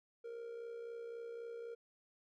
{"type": "tone with amplitude modulation", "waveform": "triangle", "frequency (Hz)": 466.2, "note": "A#4", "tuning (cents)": 0, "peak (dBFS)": -40, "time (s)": [0.24, 1.75], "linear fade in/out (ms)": 10, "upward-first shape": "sine", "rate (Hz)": 63.8, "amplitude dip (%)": 50, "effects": []}